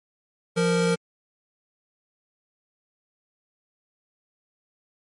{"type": "tone pair together", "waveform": "square", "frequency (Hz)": [173.6, 463.5], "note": ["F3", "A#4"], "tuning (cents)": [-10, -10], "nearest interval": "octave + perfect fourth", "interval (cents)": 1700, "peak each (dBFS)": -23, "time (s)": [0.56, 0.96], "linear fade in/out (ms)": 20, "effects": ["MP3 48 kbps"]}